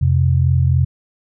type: tone pair together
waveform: sine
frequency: 87.31 / 130.82 Hz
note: F2 / C3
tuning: 0 / 0 cents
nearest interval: perfect fifth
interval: 700 cents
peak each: -14 dBFS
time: 0.01-0.85 s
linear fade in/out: 10 ms
effects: none